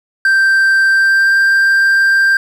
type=tone with pitch glide; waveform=triangle; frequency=1568 to 1581.6 Hz; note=G6 to G6; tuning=0 to +15 cents; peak=-6 dBFS; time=0.25-2.37 s; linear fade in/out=2 ms; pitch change=+15 cents; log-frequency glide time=0.89-1.36 s; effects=8-bit